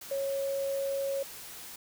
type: tone in noise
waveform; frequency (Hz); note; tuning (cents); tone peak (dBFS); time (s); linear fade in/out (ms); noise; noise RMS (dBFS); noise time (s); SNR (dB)
sine; 550; C#5; -14; -29; 0.11-1.23; 5; white; -45; 0.01-1.76; +13
effects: none